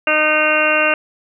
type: harmonic tone with a mistuned harmonic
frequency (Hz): 306.6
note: D#4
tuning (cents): -25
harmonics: 1 / 2 / 3 / 4 / 5 / 6 / 7 / 8 / 9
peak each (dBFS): -26 / -18 / -29 / -21 / -19 / -29 / -24 / -23 / -17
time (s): 0.07-0.94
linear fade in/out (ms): 2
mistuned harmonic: 6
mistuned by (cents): +26
effects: none